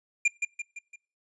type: tone with echo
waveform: square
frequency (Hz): 2397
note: D7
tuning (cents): +35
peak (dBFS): -20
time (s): 0.25-0.28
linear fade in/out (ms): 5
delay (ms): 170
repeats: 4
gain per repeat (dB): -6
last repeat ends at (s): 0.96
effects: noise-tail reverb RT60 0.4 s tail -25 dB re dry + resampled to 22050 Hz